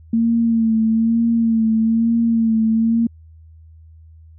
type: tone with vibrato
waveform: sine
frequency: 226.6 Hz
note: A#3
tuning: 49 cents flat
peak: -13 dBFS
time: 0.13-3.07 s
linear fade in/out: 5 ms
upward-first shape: sine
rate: 1.1 Hz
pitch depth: 38 cents each way
effects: added 80 Hz sine -41 dBFS peak until 4.38 s